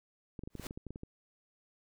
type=clicks; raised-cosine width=3 ms; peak=-30 dBFS; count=12; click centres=0.392 / 0.436 / 0.475 / 0.553 / 0.597 / 0.665 / 0.709 / 0.775 / 0.867 / 0.906 / 0.959 / 1.034 s
type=noise with exponential growth; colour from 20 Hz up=pink; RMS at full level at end=-40 dBFS; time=0.5-0.67 s; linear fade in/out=2 ms; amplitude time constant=35 ms
effects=none